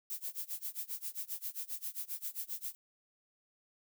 violet noise with tremolo, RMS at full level -38 dBFS, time 0.1-2.75 s, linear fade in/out 0 ms, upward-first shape sine, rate 7.5 Hz, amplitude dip 95%, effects none

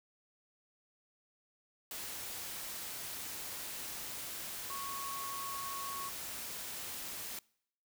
sine tone in noise, 1105 Hz, C#6, 6 cents flat, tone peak -41 dBFS, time 4.7-6.09 s, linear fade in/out 2 ms, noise white, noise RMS -43 dBFS, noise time 1.91-7.39 s, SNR -1 dB, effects noise-tail reverb RT60 0.7 s tail -25 dB re dry

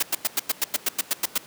white noise bursts, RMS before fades -22 dBFS, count 12, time 0-1.38 s, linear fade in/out 5 ms, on 27 ms, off 96 ms, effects pink hiss -46 dBFS RMS until 1.46 s + high-pass 200 Hz 12 dB/octave

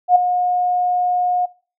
sine tone with ADSR envelope, 720 Hz, F#5, 47 cents flat, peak -5 dBFS, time 0.08-1.46 s, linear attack 76 ms, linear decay 7 ms, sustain -10 dB, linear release 11 ms, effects noise-tail reverb RT60 0.4 s tail -23 dB re dry

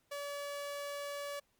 sawtooth tone, 572 Hz, D5, 46 cents flat, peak -35 dBFS, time 0.11-1.4 s, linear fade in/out 10 ms, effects pink hiss -75 dBFS RMS until 1.59 s + MP3 96 kbps

